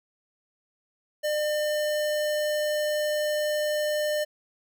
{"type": "tone", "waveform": "square", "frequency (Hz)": 602, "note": "D5", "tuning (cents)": 43, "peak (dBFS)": -25, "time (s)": [1.23, 4.25], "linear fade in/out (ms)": 20, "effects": []}